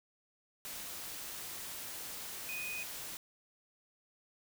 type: tone in noise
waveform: sine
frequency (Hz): 2489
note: D#7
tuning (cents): 0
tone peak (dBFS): -39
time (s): 2.49-2.83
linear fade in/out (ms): 0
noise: white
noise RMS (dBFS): -44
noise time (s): 0.65-3.17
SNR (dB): +2
effects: none